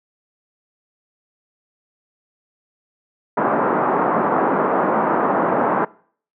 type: band-pass noise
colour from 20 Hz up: white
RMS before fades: -18 dBFS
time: 3.37-5.85 s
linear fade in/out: 5 ms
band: 180 to 1200 Hz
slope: 24 dB/octave
effects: noise-tail reverb RT60 0.5 s tail -22 dB re dry + low-pass 2000 Hz 12 dB/octave